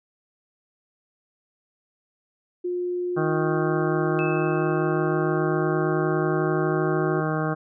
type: tone with pitch glide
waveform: sine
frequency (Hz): 356.4 to 365.8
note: F4 to F#4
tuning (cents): +35 to -20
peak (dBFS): -24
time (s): 2.64-7.21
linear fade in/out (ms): 10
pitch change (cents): +45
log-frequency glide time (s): 4.45-6.84
type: harmonic tone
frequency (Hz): 156.1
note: D#3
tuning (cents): +6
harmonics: 1 / 2 / 3 / 4 / 5 / 7 / 8 / 9 / 10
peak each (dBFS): -26 / -29 / -31 / -32 / -33 / -34 / -35 / -36 / -36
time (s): 3.16-7.55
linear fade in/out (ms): 20
type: tone with exponential decay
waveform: sine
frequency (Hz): 2613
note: E7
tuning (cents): -16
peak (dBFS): -29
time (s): 4.19-5.39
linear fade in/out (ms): 0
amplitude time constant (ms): 260
effects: none